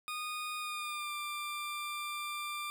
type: tone with pitch glide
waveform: 20% pulse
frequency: 1232 to 1186.6 Hz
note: D#6 to D6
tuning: -17 to +18 cents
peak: -32 dBFS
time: 0.08-2.7 s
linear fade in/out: 0 ms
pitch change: -65 cents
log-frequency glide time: 0.59-1.13 s
effects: none